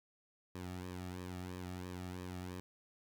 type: tone with flanger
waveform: sawtooth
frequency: 90.7 Hz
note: F#2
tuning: 34 cents flat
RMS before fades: -45 dBFS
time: 0.55-2.6 s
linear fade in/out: 0 ms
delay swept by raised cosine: 1.4 to 2 ms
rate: 3 Hz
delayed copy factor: -0.7
effects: none